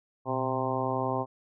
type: harmonic tone with a mistuned harmonic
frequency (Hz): 130.81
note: C3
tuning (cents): 0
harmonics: 1 / 2 / 3 / 4 / 5 / 6 / 7 / 8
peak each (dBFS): -35 / -35 / -35 / -35 / -35 / -35 / -35 / -35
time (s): 0.25-1.26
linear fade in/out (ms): 50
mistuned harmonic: 1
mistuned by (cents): -110
effects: none